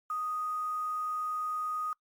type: tone with quantisation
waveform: sine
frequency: 1244.5 Hz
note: D#6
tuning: in tune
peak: -31 dBFS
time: 0.1-1.93 s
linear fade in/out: 2 ms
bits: 9
effects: noise-tail reverb RT60 0.1 s tail -25 dB re dry + Opus 48 kbps